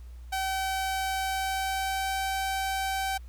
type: tone with pitch glide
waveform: sawtooth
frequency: 767 to 771.9 Hz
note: G5 to G5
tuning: -38 to -27 cents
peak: -24 dBFS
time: 0.32-3.18 s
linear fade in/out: 10 ms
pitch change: +11 cents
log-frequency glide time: 1.15-2.23 s
effects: added 60 Hz sine -41 dBFS peak until 3.28 s + pink hiss -63 dBFS RMS until 3.28 s